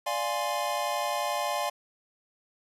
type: chord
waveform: square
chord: D half-diminished seventh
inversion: none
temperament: equal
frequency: 587.3 / 698.5 / 830.6 / 1046.5 Hz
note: D5 / F5 / Ab5 / C6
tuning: 0 / 0 / 0 / 0 cents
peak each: -34 dBFS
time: 0.06-1.7 s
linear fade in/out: 10 ms
effects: resampled to 32000 Hz + 9-bit